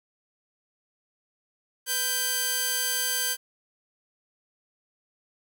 5% pulse tone pair together, 494.4 / 1568 Hz, B4 / G6, +2 / 0 cents, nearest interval octave + minor sixth, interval 1998 cents, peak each -24 / -14 dBFS, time 1.86-3.37 s, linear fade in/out 50 ms, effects none

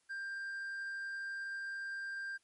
triangle tone, 1588 Hz, G6, 22 cents sharp, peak -37 dBFS, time 0.09-2.38 s, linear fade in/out 20 ms, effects white hiss -75 dBFS RMS until 2.43 s + MP3 48 kbps

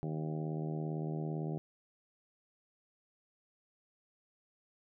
harmonic tone with a mistuned harmonic, 77.78 Hz, D#2, in tune, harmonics 2 / 3 / 4 / 5 / 6 / 7 / 8 / 9 / 10, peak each -36 / -46 / -44 / -44 / -52 / -52 / -53 / -51 / -54 dBFS, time 0.03-1.58 s, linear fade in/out 0 ms, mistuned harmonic 10, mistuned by +20 cents, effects none

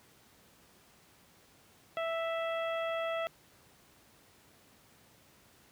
harmonic tone, 659.3 Hz, E5, in tune, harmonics 1 / 2 / 3 / 4 / 5, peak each -33 / -39 / -43 / -45 / -47 dBFS, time 1.97-3.27 s, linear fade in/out 0 ms, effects pink hiss -62 dBFS RMS until 5.71 s + high-pass 80 Hz 12 dB/octave

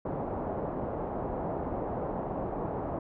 white low-pass noise, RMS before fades -34 dBFS, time 0.05-2.99 s, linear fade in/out 5 ms, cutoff 810 Hz, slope 24 dB/octave, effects none

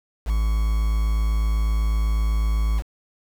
triangle tone with quantisation, 54 Hz, A1, 32 cents flat, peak -16 dBFS, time 0.25-2.83 s, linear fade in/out 50 ms, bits 6, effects none

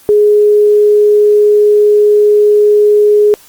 sine tone, 417.6 Hz, G#4, 10 cents sharp, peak -4 dBFS, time 0.09-3.34 s, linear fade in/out 0 ms, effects white hiss -41 dBFS RMS until 3.48 s + Opus 32 kbps

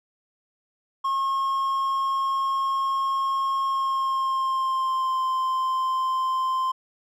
triangle tone with pitch glide, 1081 to 1042.4 Hz, C#6 to C6, -44 to -7 cents, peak -20 dBFS, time 1.04-6.72 s, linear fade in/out 10 ms, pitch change -63 cents, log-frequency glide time 3.64-5.24 s, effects none

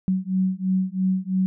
sine beating tone pair, 186.1 / 189.1 Hz, F#3 / F#3, +10 / +38 cents, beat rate 3 Hz, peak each -23 dBFS, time 0.08-1.46 s, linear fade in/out 0 ms, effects none

